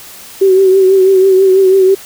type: tone with vibrato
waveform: sine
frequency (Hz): 381.1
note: G4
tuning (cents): -49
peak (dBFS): -4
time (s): 0.41-1.95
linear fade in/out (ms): 10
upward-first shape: triangle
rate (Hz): 6.1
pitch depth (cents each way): 49
effects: white hiss -33 dBFS RMS until 2.05 s